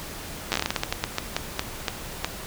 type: slowing click train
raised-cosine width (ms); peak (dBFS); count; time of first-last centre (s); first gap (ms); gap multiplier
0.2; -6; 18; 0.52-2.246; 9; 1.26
effects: pink hiss -37 dBFS RMS until 2.46 s